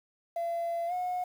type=tone with pitch glide; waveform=sine; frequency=680 to 724.6 Hz; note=F5 to F#5; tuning=-46 to -36 cents; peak=-28 dBFS; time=0.36-1.24 s; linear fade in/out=5 ms; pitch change=+110 cents; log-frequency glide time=0.87-0.93 s; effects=tanh soft clip ceiling -26 dBFS + 9-bit